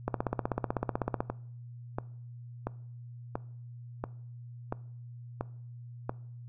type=two click trains; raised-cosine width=1 ms; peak=-15 / -18 dBFS; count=19 / 8; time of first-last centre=0.08-1.205 / 1.3-6.095 s; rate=16 / 1.46 Hz; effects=noise-tail reverb RT60 0.6 s tail -21 dB re dry + added 120 Hz sine -43 dBFS peak until 6.48 s